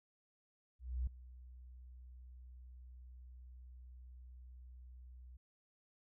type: tone with ADSR envelope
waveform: sine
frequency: 62.2 Hz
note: B1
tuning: 13 cents sharp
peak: -33 dBFS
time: 0.79-5.37 s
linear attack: 280 ms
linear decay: 4 ms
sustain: -19 dB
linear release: 6 ms
effects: none